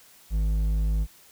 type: tone with hard clipping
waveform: triangle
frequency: 52.6 Hz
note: G#1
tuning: 23 cents sharp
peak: -23 dBFS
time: 0.3-1.07 s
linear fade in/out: 50 ms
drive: 10 dB
effects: white hiss -54 dBFS RMS until 1.31 s

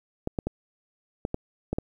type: clicks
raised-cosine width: 2 ms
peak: -14 dBFS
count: 7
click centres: 0.274 / 0.388 / 0.47 / 1.251 / 1.344 / 1.73 / 1.785 s
effects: 9-bit

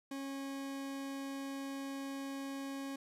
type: tone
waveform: 40% pulse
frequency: 273.8 Hz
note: C#4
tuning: 21 cents flat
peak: -39 dBFS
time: 0.11-2.96 s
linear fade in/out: 5 ms
effects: resampled to 32000 Hz + 12-bit

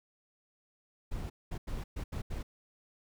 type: noise bursts at uneven times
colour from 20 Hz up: brown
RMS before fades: -37 dBFS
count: 6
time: 1.11-1.3 / 1.51-1.58 / 1.67-1.84 / 1.96-2.04 / 2.12-2.22 / 2.3-2.43 s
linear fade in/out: 10 ms
effects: none

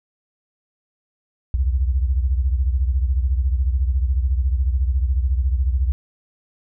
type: beating tone pair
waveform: sine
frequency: 62.8 / 76.8 Hz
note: B1 / D#2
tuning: +30 / -22 cents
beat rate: 14 Hz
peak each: -17 / -23 dBFS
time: 1.54-5.92 s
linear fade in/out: 0 ms
effects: none

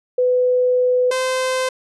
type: tone pair in turn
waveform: sine / sawtooth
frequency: 500 / 516.1 Hz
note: B4 / C5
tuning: +21 / -24 cents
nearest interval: minor second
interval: 55 cents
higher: second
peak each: -13 / -14 dBFS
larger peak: first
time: 0.18-1.11 / 1.11-1.69 s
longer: first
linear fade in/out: 5 ms
effects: resampled to 24000 Hz

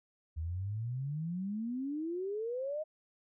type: exponential sweep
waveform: sine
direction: up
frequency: 76.6 to 634 Hz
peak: -34 dBFS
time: 0.36-2.84 s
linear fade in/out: 20 ms
effects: none

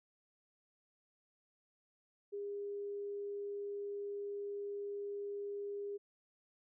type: tone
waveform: sine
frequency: 405.4 Hz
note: G#4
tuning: 42 cents flat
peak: -39 dBFS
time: 2.32-5.98 s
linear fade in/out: 20 ms
effects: none

